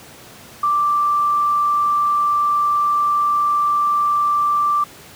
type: tone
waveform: sine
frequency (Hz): 1174.7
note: D6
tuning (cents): 0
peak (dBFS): -14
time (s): 0.63-4.84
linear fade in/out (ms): 5
effects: pink hiss -41 dBFS RMS until 5.15 s + high-pass 100 Hz 12 dB/octave